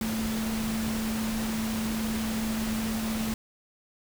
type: tone in noise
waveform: sine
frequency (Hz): 221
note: A3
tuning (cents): +8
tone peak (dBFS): -28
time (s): 0.01-3.34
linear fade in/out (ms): 2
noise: pink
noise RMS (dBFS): -35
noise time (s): 0.01-3.34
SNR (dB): +4
effects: none